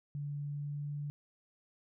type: tone with pitch glide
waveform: sine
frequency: 144.5 to 145.67 Hz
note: D3 to D3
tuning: -28 to -14 cents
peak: -36 dBFS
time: 0.15-1.1 s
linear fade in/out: 0 ms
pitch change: +14 cents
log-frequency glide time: 0.41-0.93 s
effects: none